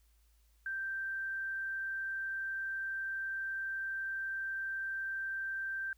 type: tone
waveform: sine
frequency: 1568 Hz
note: G6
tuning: in tune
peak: -35 dBFS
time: 0.66-5.93 s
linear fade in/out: 2 ms
effects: added 55 Hz sine -65 dBFS peak until 5.97 s + white hiss -75 dBFS RMS until 5.97 s